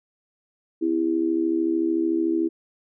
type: tone with amplitude modulation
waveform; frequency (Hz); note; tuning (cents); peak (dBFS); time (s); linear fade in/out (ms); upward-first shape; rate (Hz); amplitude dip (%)
sine; 329.6; E4; 0; -16; 0.81-2.49; 20; sine; 73.5; 80
effects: none